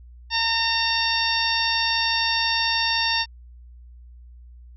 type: harmonic tone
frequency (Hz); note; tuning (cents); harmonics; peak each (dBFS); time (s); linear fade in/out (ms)
913; A#5; -36; 1 / 2 / 3 / 4 / 5 / 6; -27 / -27 / -27 / -27 / -27 / -27; 0.3-3.26; 50
effects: added 60 Hz sine -42 dBFS peak until 4.76 s